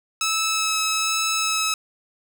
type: tone with vibrato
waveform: 10% pulse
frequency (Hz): 1300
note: E6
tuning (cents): -24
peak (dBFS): -12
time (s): 0.21-1.74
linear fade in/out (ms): 2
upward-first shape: sine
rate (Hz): 1.2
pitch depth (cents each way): 9
effects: none